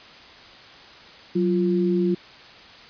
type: tone pair together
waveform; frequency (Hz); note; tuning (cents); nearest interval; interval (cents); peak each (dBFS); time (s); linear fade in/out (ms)
sine; 185.7 / 348.1; F#3 / F4; +7 / -6; major seventh; 1087; -21; 1.35-2.15; 10
effects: white hiss -45 dBFS RMS until 2.89 s + resampled to 11025 Hz